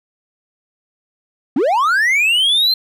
triangle linear sweep, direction up, 225 to 4186 Hz, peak -10 dBFS, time 1.56-2.74 s, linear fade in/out 5 ms, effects none

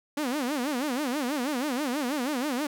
sawtooth tone with vibrato, 271 Hz, C#4, 39 cents flat, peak -23 dBFS, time 0.17-2.67 s, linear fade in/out 5 ms, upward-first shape sine, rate 6.2 Hz, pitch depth 220 cents each way, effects none

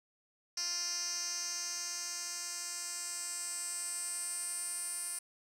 10% pulse tone with band-pass filter sweep, 349.2 Hz, F4, in tune, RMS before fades -39 dBFS, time 0.57-5.19 s, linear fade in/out 5 ms, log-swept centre 5700 to 9400 Hz, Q 5.8, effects none

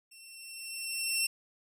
15% pulse tone with level ramp, 2706 Hz, E7, 45 cents sharp, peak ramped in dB -45 to -19 dBFS, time 0.11-1.27 s, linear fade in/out 10 ms, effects none

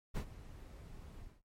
brown noise with ADSR envelope, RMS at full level -34 dBFS, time 0.14-1.42 s, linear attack 26 ms, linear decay 81 ms, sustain -17 dB, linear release 230 ms, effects noise-tail reverb RT60 0.1 s tail -17 dB re dry + MP3 64 kbps

